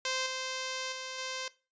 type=tone with level steps; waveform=5% pulse; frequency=520 Hz; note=C5; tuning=11 cents flat; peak=-19 / -23 / -27 / -24 dBFS; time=0.05-1.48 s; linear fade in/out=2 ms; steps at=0.26 / 0.92 / 1.18 s; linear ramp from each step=5 ms; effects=noise-tail reverb RT60 0.3 s tail -18 dB re dry + resampled to 16000 Hz